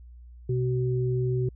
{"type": "tone pair together", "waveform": "sine", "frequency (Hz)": [125.9, 376.1], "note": ["B2", "F#4"], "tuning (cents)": [34, 28], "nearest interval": "octave + perfect fifth", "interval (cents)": 1894, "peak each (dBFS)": [-24, -29], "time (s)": [0.49, 1.49], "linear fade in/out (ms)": 5, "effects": ["added 60 Hz sine -44 dBFS peak until 1.55 s"]}